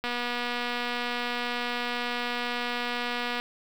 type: click train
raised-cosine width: 0.3 ms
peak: -15 dBFS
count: 814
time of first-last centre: 0.04-3.4 s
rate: 242 Hz
effects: 7-bit